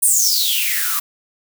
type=noise with high-pass filter sweep; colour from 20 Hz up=blue; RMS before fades=-17 dBFS; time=0.02-1 s; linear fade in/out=10 ms; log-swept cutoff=9600 to 1100 Hz; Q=9.9; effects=none